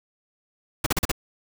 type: noise bursts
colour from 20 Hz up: pink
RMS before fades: -22 dBFS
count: 5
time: 0.84-1.116 s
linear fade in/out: 5 ms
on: 24 ms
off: 39 ms
effects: none